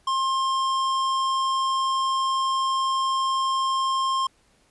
sine tone with hard clipping, 1062 Hz, C6, 25 cents sharp, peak -23 dBFS, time 0.07-4.27 s, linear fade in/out 5 ms, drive 13 dB, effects pink hiss -62 dBFS RMS until 4.7 s + resampled to 24000 Hz

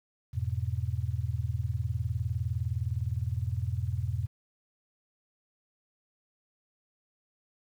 sine chord, E major, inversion none, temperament equal with one note detuned, 84.14 / 103.83 / 123.47 Hz, E2 / G#2 / B2, +36 / 0 / 0 cents, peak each -33 dBFS, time 0.33-4.27 s, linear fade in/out 20 ms, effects 10-bit

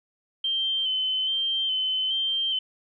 sine tone with vibrato, 3100 Hz, G7, 20 cents flat, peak -23 dBFS, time 0.44-2.59 s, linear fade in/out 5 ms, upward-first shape square, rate 1.2 Hz, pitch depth 27 cents each way, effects none

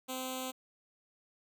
5% pulse tone with notch filter, 258.5 Hz, C4, 21 cents flat, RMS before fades -39 dBFS, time 0.08-0.52 s, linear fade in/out 20 ms, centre 1800 Hz, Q 0.66, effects none

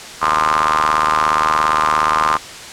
sawtooth ring-modulated tone, 77.2 Hz, D#2, 13 cents flat, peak -6 dBFS, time 0.21-2.38 s, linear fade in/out 20 ms, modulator 1130 Hz, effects white hiss -32 dBFS RMS until 2.72 s + low-pass 7000 Hz 12 dB/octave

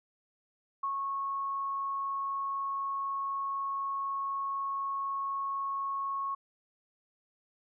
sine tone with ADSR envelope, 1099 Hz, C#6, 15 cents flat, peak -29 dBFS, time 0.83-6.35 s, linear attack 7 ms, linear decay 87 ms, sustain -2 dB, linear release 8 ms, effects none

